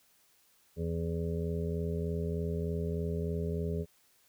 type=harmonic tone; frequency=83.3 Hz; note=E2; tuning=19 cents sharp; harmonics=1 / 2 / 3 / 5 / 6 / 7; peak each=-35 / -35 / -44 / -37 / -45 / -47 dBFS; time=0.76-3.86 s; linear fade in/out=50 ms; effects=white hiss -67 dBFS RMS until 4.28 s